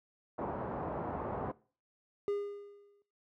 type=low-pass noise; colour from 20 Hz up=white; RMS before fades=-38 dBFS; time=0.38-1.52 s; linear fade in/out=10 ms; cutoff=980 Hz; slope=24 dB/octave
type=tone with exponential decay; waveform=triangle; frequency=406.7 Hz; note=G#4; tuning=36 cents flat; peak=-27 dBFS; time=2.28-3.02 s; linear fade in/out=0 ms; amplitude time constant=160 ms
effects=noise-tail reverb RT60 0.4 s tail -21 dB re dry + high-pass 60 Hz 12 dB/octave